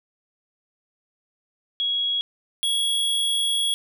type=tone pair in turn; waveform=sine / square; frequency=3322 / 3335 Hz; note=G#7 / G#7; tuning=0 / +7 cents; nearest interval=unison; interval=7 cents; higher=second; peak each=-21 dBFS; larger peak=neither; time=1.8-2.21 / 2.63-3.74 s; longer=second; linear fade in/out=0 ms; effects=none

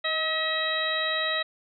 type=harmonic tone with a mistuned harmonic; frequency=640 Hz; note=D#5; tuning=49 cents sharp; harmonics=1 / 2 / 3 / 4 / 5 / 6; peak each=-32 / -33 / -29 / -37 / -38 / -29 dBFS; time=0.04-1.43 s; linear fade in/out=10 ms; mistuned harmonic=1; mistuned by=-27 cents; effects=none

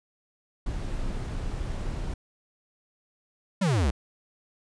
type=noise; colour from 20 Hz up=brown; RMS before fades=-31 dBFS; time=0.66-2.14 s; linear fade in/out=5 ms
type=exponential sweep; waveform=square; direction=down; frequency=207.9 to 59.3 Hz; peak=-22 dBFS; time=3.61-3.91 s; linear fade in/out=10 ms
effects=resampled to 22050 Hz

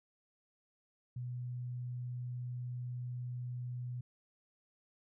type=tone; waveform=sine; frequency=123.47 Hz; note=B2; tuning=in tune; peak=-38 dBFS; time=1.16-4.01 s; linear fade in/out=5 ms; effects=none

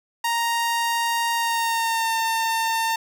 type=tone with pitch glide; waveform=sawtooth; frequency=932.3 to 904.2 Hz; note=A#5 to A5; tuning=0 to +47 cents; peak=-17 dBFS; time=0.24-2.96 s; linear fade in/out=5 ms; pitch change=-53 cents; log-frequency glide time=1.35-2.14 s; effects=none

